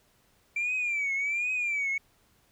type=tone with vibrato; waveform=sine; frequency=2343 Hz; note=D7; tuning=5 cents flat; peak=-25 dBFS; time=0.56-1.98 s; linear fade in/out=5 ms; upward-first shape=triangle; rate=1.3 Hz; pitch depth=140 cents each way; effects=tanh soft clip ceiling -24 dBFS + pink hiss -66 dBFS RMS until 2.51 s